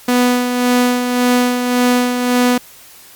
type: tone with tremolo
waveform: sawtooth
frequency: 246.9 Hz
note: B3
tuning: in tune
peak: -6 dBFS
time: 0.08-2.58 s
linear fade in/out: 5 ms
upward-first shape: sine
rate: 1.8 Hz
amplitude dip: 50%
effects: white hiss -41 dBFS RMS until 3.15 s + Opus 48 kbps